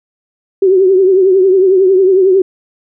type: tone with vibrato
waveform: sine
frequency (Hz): 378.5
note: F#4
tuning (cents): +39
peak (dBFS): -5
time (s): 0.62-2.42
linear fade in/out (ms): 5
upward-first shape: triangle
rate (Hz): 11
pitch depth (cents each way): 87
effects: none